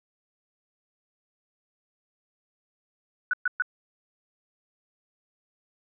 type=tone bursts; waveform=sine; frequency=1480 Hz; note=F#6; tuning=in tune; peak=-21 dBFS; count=3; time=3.31-3.622 s; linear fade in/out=2 ms; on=24 ms; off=120 ms; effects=none